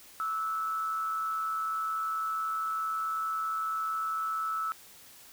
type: tone with amplitude modulation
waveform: sine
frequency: 1309 Hz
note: E6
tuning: 13 cents flat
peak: -27 dBFS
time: 0.2-4.72 s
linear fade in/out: 0 ms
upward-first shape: sine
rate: 160 Hz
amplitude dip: 50%
effects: white hiss -53 dBFS RMS until 5.32 s